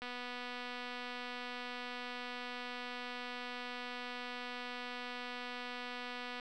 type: click train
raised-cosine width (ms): 0.3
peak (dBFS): -28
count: 1570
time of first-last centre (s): 0.02-6.398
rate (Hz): 246
effects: none